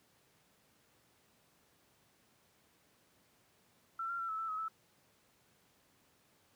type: tone with pitch steps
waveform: sine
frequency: 1342 / 1380 / 1352 / 1303 / 1326 / 1274 / 1313 Hz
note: E6 / F6 / E6 / E6 / E6 / D#6 / E6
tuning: +31 / -21 / +43 / -20 / +10 / +41 / -7 cents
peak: -36 dBFS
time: 3.99-4.683 s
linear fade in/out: 5 ms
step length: 99 ms
effects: pink hiss -70 dBFS RMS until 6.55 s + high-pass 100 Hz 12 dB/octave